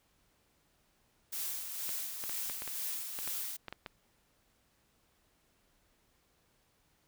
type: noise with tremolo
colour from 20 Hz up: blue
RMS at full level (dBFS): -37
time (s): 1.32-3.57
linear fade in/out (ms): 10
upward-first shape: sine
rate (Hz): 2.1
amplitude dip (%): 45
type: clicks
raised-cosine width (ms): 0.3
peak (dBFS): -25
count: 11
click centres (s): 1.891 / 2.239 / 2.295 / 2.498 / 2.621 / 2.677 / 3.189 / 3.276 / 3.683 / 3.726 / 3.862
effects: pink hiss -72 dBFS RMS until 7.07 s